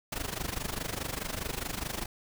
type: noise with amplitude modulation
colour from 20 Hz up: pink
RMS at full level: -32 dBFS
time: 0.12-2.06 s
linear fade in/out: 5 ms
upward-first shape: sine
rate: 24.8 Hz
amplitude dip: 85%
effects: none